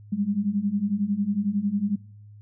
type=beating tone pair; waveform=sine; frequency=196.4 / 207.4 Hz; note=G3 / G#3; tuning=+4 / -2 cents; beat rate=11 Hz; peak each=-27 / -24 dBFS; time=0.12-1.96 s; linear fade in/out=10 ms; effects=noise-tail reverb RT60 0.7 s tail -24 dB re dry + added 104 Hz sine -44 dBFS peak until 2.41 s